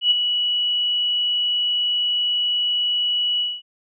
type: tone with ADSR envelope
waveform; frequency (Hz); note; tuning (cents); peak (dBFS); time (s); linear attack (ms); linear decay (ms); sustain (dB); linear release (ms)
sine; 2937; F#7; -13; -11; 0.01-3.62; 100; 16; -7; 220
effects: none